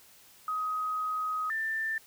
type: tone pair in turn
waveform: sine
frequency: 1259 / 1780.5 Hz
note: D#6 / A6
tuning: +20 / +20 cents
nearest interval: tritone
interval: 600 cents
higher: second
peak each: -29 / -29 dBFS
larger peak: neither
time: 0.48-1.5 / 1.5-1.98 s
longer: first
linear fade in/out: 2 ms
effects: white hiss -57 dBFS RMS until 2.06 s